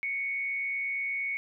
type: tone with frequency modulation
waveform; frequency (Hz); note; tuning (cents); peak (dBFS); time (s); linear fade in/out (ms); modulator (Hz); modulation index
sine; 2218; C#7; 0; -29; 0.03-1.37; 0; 153; 0.31
effects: none